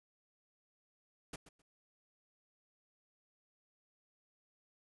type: noise with echo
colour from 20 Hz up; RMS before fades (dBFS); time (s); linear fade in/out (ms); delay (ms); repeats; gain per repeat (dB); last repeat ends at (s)
pink; -45; 1.33-1.36; 5; 130; 2; -14; 1.62
effects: resampled to 24000 Hz